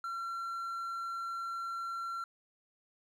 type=tone; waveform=triangle; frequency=1362 Hz; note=F6; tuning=44 cents flat; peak=-34 dBFS; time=0.04-2.24 s; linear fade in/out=2 ms; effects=none